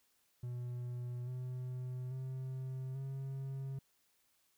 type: tone with pitch steps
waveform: triangle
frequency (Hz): 122.5 / 126.53 / 130.69 / 134.98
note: B2 / B2 / C3 / C#3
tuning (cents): -14 / +42 / -2 / -46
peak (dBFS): -37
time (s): 0.43-3.79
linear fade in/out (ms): 5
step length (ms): 840
effects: white hiss -75 dBFS RMS until 4.57 s